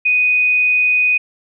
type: tone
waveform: sine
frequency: 2489 Hz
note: D#7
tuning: in tune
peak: -11 dBFS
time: 0.05-1.18 s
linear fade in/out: 10 ms
effects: none